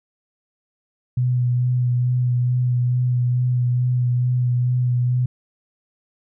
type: tone with vibrato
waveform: sine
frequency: 124 Hz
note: B2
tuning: 7 cents sharp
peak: -16 dBFS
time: 1.17-5.26 s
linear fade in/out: 5 ms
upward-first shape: sine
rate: 2.3 Hz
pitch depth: 17 cents each way
effects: none